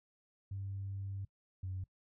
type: tone pair in turn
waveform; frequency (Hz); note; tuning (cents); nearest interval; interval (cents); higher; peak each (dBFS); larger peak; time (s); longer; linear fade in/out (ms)
sine; 98 / 93.46; G2 / F#2; 0 / +18; minor second; 82; first; -38 / -37; second; 0.51-1.25 / 1.63-1.84; first; 5
effects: noise-tail reverb RT60 0.1 s tail -21 dB re dry + tanh soft clip ceiling -33 dBFS